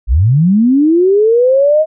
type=linear sweep; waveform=sine; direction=up; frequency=47 to 637 Hz; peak=-6 dBFS; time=0.07-1.86 s; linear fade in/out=50 ms; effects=none